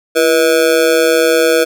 square tone with amplitude modulation, 485 Hz, B4, 31 cents flat, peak -5 dBFS, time 0.15-1.65 s, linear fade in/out 20 ms, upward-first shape sine, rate 149 Hz, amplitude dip 100%, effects none

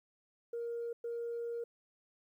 sine tone bursts at uneven times, 469.2 Hz, A#4, 11 cents sharp, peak -35 dBFS, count 2, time 0.53-0.93 / 1.04-1.64 s, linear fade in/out 5 ms, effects tanh soft clip ceiling -33 dBFS + 12-bit

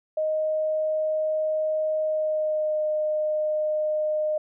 sine tone with pitch glide, 622.3 to 613 Hz, D#5 to D#5, 0 to -26 cents, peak -22 dBFS, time 0.17-4.38 s, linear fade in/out 5 ms, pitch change -26 cents, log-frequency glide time 2.02-2.84 s, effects none

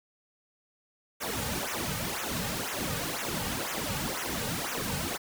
pink noise with flanger, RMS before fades -33 dBFS, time 1.2-5.18 s, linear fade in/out 20 ms, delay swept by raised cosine 0.21 to 3.01 ms, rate 2 Hz, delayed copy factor -0.95, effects none

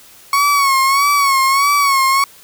35% pulse tone with vibrato, 1108.7 Hz, C#6, in tune, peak -9 dBFS, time 0.33-2.24 s, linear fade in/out 2 ms, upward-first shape sine, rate 1.6 Hz, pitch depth 66 cents each way, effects white hiss -43 dBFS RMS until 2.43 s

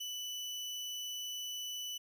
30% pulse tone, 2979 Hz, F#7, 11 cents sharp, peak -36 dBFS, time 0-1.98 s, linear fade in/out 10 ms, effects none

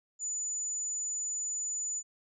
sine tone, 6980 Hz, A8, 15 cents flat, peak -32 dBFS, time 0.19-2.03 s, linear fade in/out 50 ms, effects none

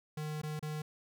square tone with dropouts, 152.7 Hz, D#3, 32 cents flat, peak -37 dBFS, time 0.17-0.82 s, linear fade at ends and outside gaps 5 ms, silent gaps 0.417-0.433 / 0.594-0.626 s, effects none

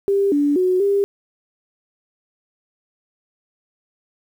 sine tone with pitch steps, 397.1 / 289 / 367.7 / 399.8 Hz, G4 / D4 / F#4 / G4, +22 / -28 / -11 / +34 cents, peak -14 dBFS, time 0.08-1.04 s, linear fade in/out 0 ms, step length 240 ms, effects 8-bit

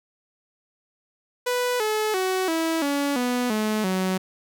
sawtooth tone with pitch steps, 493.9 / 430 / 374.3 / 325.9 / 283.7 / 246.9 / 215 / 187.15 Hz, B4 / A4 / F#4 / E4 / C#4 / B3 / A3 / F#3, 0 / -40 / +20 / -20 / +40 / 0 / -40 / +20 cents, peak -18 dBFS, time 1.46-4.18 s, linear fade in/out 10 ms, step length 340 ms, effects none

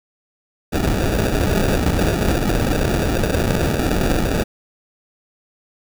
pink noise with sample-and-hold, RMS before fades -18 dBFS, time 0.72-4.44 s, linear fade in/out 20 ms, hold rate 1050 Hz, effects none

